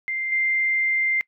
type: tone with level steps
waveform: sine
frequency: 2093 Hz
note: C7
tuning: in tune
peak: -24 / -19 dBFS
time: 0.08-1.21 s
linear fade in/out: 0 ms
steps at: 0.32 s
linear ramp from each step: 2 ms
effects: noise-tail reverb RT60 0.1 s tail -23 dB re dry